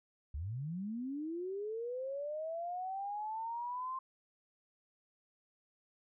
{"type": "linear sweep", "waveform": "sine", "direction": "up", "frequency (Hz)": [64.1, 1056], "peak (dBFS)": -37, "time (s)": [0.34, 3.99], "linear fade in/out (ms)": 5, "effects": []}